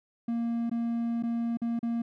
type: tone with dropouts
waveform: triangle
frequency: 233.1 Hz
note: A#3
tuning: in tune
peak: -25 dBFS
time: 0.28-2.02 s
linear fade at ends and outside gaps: 5 ms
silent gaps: 0.697-0.713 / 1.226-1.234 / 1.572-1.617 / 1.792-1.829 s
effects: none

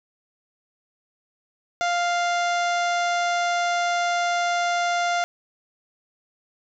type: harmonic tone with a mistuned harmonic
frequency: 698.5 Hz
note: F5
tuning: in tune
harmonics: 1 / 2 / 3 / 4 / 5 / 6 / 7 / 8 / 9 / 10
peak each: -22 / -27 / -31 / -38 / -36 / -40 / -42 / -42 / -40 / -44 dBFS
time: 1.81-5.24 s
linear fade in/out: 0 ms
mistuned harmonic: 10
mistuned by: +61 cents
effects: none

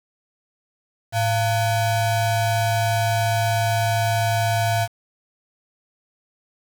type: ring-modulated tone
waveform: square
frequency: 398.9 Hz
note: G4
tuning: 30 cents sharp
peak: -16 dBFS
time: 1.12-4.88 s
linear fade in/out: 50 ms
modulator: 291 Hz
effects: 7-bit

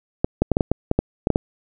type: clicks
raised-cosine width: 2 ms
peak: -3 dBFS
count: 11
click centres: 0.245 / 0.42 / 0.517 / 0.569 / 0.608 / 0.716 / 0.914 / 0.99 / 1.271 / 1.303 / 1.359 s
effects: none

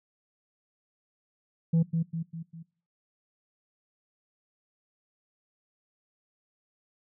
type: tone with echo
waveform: sine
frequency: 164.81 Hz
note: E3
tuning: in tune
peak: -17 dBFS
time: 1.73-1.83 s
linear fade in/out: 10 ms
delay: 200 ms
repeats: 4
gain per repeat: -6 dB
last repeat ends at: 2.63 s
effects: noise-tail reverb RT60 0.5 s tail -22 dB re dry + tanh soft clip ceiling -19 dBFS

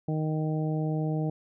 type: harmonic tone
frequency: 155.56 Hz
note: D#3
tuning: in tune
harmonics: 1 / 2 / 3 / 4 / 5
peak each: -27 / -33 / -37 / -39 / -41 dBFS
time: 0.08-1.3 s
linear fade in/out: 5 ms
effects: none

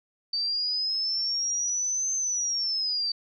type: linear two-way sweep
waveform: sine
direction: up then down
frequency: 4597 to 6272 to 4597 Hz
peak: -25 dBFS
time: 0.33-3.12 s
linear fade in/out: 5 ms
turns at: 2.14 s
effects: none

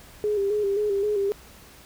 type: tone with vibrato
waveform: sine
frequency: 408.1 Hz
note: G#4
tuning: 30 cents flat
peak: -21 dBFS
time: 0.24-1.32 s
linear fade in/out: 0 ms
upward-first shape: square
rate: 3.8 Hz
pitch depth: 49 cents each way
effects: added 60 Hz sine -56 dBFS peak until 1.85 s + pink hiss -49 dBFS RMS until 1.85 s

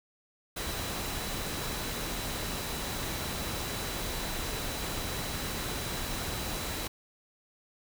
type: tone in noise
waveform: sine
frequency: 3951 Hz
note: B7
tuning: in tune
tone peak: -45 dBFS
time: 0.56-6.88 s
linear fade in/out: 10 ms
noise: pink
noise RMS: -35 dBFS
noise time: 0.56-6.88 s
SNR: -13 dB
effects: none

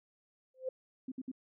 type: tone with exponential growth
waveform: sine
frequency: 518 Hz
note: C5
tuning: 17 cents flat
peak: -30 dBFS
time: 0.54-0.69 s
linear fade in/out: 5 ms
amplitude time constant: 31 ms
type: tone bursts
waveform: sine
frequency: 259.6 Hz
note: C4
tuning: 13 cents flat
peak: -37 dBFS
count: 3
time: 1.08-1.316 s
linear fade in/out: 5 ms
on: 38 ms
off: 61 ms
effects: none

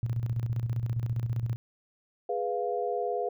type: tone with tremolo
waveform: sine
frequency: 116.8 Hz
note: A#2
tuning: 4 cents sharp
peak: -25 dBFS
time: 0.03-1.56 s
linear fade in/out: 0 ms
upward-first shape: square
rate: 15 Hz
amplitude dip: 60%
type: chord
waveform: sine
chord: F diminished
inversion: first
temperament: equal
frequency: 415.3 / 493.9 / 698.5 Hz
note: Ab4 / Cb5 / F5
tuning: 0 / 0 / 0 cents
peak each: -32 dBFS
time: 2.29-3.29 s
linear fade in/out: 5 ms
effects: none

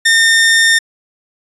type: tone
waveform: sawtooth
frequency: 1818 Hz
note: A#6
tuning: 44 cents flat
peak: -4 dBFS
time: 0.05-0.79 s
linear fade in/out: 10 ms
effects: resampled to 24000 Hz

